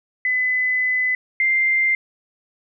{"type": "tone pair in turn", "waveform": "sine", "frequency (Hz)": [2011, 2094], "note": ["B6", "C7"], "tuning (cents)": [31, 1], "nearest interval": "minor second", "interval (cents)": 70, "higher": "second", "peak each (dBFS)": [-17, -15], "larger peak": "second", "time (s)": [[0.25, 1.15], [1.4, 1.95]], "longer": "first", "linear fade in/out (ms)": 2, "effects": []}